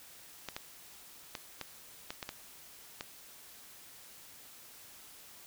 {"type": "clicks", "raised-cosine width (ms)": 0.2, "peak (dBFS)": -21, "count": 8, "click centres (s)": [0.487, 0.565, 1.352, 1.613, 2.105, 2.228, 2.291, 3.009], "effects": ["white hiss -54 dBFS RMS until 5.46 s"]}